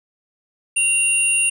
sine tone pair together, 2764 / 9230 Hz, F7 / D9, -19 / -31 cents, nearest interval octave + major sixth, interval 2088 cents, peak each -17 dBFS, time 0.76-1.5 s, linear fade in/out 10 ms, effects tanh soft clip ceiling -7 dBFS

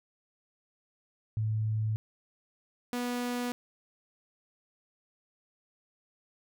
sine / sawtooth tone pair in turn, 108.9 / 244.5 Hz, A2 / B3, -17 / -17 cents, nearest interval octave + major second, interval 1400 cents, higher second, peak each -27 dBFS, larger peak neither, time 1.37-1.96 / 2.93-3.52 s, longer neither, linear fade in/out 0 ms, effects none

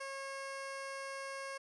15% pulse tone, 544 Hz, C#5, 33 cents flat, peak -35 dBFS, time 0-1.58 s, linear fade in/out 10 ms, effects resampled to 24000 Hz

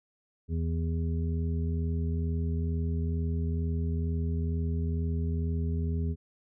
harmonic tone, 82.2 Hz, E2, 4 cents flat, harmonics 1 / 2 / 3 / 5, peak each -28 / -34 / -38 / -42 dBFS, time 0.48-6.16 s, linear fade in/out 50 ms, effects none

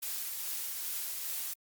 blue noise with tremolo, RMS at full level -36 dBFS, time 0.02-1.54 s, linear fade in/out 10 ms, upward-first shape triangle, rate 2.4 Hz, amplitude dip 25%, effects Opus 48 kbps

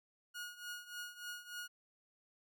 sawtooth tone with tremolo, 1442 Hz, F#6, 45 cents flat, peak -38 dBFS, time 0.34-1.68 s, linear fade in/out 20 ms, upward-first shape triangle, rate 3.4 Hz, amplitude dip 85%, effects none

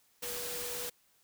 sine tone in noise, 485.4 Hz, B4, 30 cents flat, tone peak -43 dBFS, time 0.22-0.9 s, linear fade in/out 10 ms, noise white, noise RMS -39 dBFS, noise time 0.22-0.9 s, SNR -7 dB, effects white hiss -69 dBFS RMS until 1.23 s

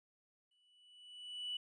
triangle tone with exponential growth, 2960 Hz, F#7, in tune, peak -34 dBFS, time 0.51-1.57 s, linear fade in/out 5 ms, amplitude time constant 230 ms, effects tanh soft clip ceiling -35 dBFS + resampled to 24000 Hz

